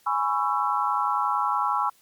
sine chord, C# minor seventh, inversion second, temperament just, 831.5 / 997.9 / 1108.7 / 1330.5 Hz, G#5 / B5 / C#6 / E6, +2 / +18 / 0 / +16 cents, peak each -27 dBFS, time 0.06-1.9 s, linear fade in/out 10 ms, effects white hiss -60 dBFS RMS until 2.01 s + MP3 96 kbps

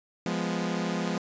sawtooth chord, F diminished, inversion none, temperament equal, 174.61 / 207.7 / 246.9 Hz, F3 / Ab3 / Cb4, 0 / 0 / 0 cents, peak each -27 / -28 / -30 dBFS, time 0.26-1.18 s, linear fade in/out 2 ms, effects resampled to 16000 Hz

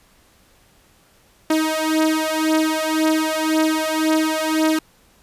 sawtooth beating tone pair, 313.7 / 315.6 Hz, D#4 / D#4, +14 / +25 cents, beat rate 1.9 Hz, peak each -16 dBFS, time 1.5-4.79 s, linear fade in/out 5 ms, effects pink hiss -55 dBFS RMS until 5.22 s + resampled to 32000 Hz

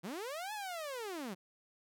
sawtooth linear two-way sweep, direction up then down, 151.1 to 873 to 169.5 Hz, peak -36 dBFS, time 0.03-1.35 s, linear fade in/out 20 ms, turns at 0.53 s, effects none

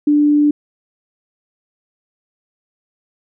sine tone, 294.7 Hz, D4, 6 cents sharp, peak -9 dBFS, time 0.07-0.51 s, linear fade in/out 5 ms, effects none

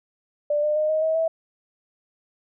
sine tone with pitch steps, 590 / 601.7 / 613.6 / 625.8 / 638.2 / 650.9 Hz, D5 / D5 / D#5 / D#5 / D#5 / E5, +8 / +42 / -24 / +10 / +44 / -22 cents, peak -19 dBFS, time 0.5-1.28 s, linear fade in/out 5 ms, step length 130 ms, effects none

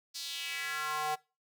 square tone with high-pass filter sweep, 152.6 Hz, D#3, 33 cents flat, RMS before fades -36 dBFS, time 0.14-1.16 s, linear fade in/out 20 ms, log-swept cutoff 4800 to 710 Hz, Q 2.8, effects noise-tail reverb RT60 0.3 s tail -23 dB re dry

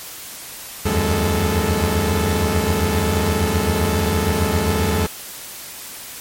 sawtooth tone cluster, 77.4 / 85.5 / 92.5 / 205.9 / 437.4 Hz, D#2 / F2 / F#2 / G#3 / A4, -9 / -36 / 0 / -15 / -10 cents, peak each -19 dBFS, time 0.85-5.07 s, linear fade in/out 10 ms, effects white hiss -34 dBFS RMS until 6.2 s + MP3 64 kbps

